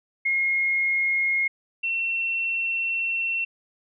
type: tone pair in turn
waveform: sine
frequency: 2150 / 2709 Hz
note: C7 / E7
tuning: +47 / +47 cents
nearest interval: major third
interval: 400 cents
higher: second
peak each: -20 / -23 dBFS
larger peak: first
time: 0.25-1.48 / 1.83-3.45 s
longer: second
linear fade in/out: 10 ms
effects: none